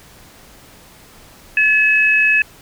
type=tone pair together; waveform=sine; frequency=1717 / 2573 Hz; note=A6 / E7; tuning=-43 / -43 cents; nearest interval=perfect fifth; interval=700 cents; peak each=-15 / -12 dBFS; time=1.57-2.42 s; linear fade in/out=2 ms; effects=pink hiss -44 dBFS RMS until 2.61 s